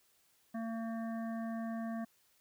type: harmonic tone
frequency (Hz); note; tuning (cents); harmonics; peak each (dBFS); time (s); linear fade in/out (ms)
226.8; A#3; -47; 1 / 3 / 5 / 7 / 8; -37 / -44 / -52 / -56 / -55; 0.54-2.05; 10
effects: white hiss -71 dBFS RMS until 2.4 s